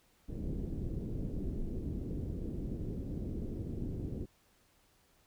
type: low-pass noise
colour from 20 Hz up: pink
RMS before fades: -38 dBFS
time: 0.28-4.26 s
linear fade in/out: 20 ms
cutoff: 380 Hz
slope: 24 dB/octave
effects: pink hiss -69 dBFS RMS until 5.26 s